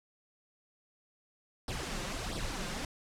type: noise with flanger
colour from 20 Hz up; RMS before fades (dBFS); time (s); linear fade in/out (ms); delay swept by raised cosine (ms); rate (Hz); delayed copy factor
pink; -37; 1.68-2.85; 2; 0.21 to 5.71; 1.5; +0.75
effects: low-pass 8000 Hz 12 dB/octave